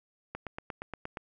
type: click train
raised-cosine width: 0.5 ms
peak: -22 dBFS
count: 8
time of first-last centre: 0.35-1.172 s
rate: 8.52 Hz
effects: none